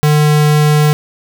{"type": "tone", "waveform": "square", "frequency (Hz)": 150.2, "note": "D3", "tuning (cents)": 39, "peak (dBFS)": -8, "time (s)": [0.03, 0.93], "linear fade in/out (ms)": 0, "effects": []}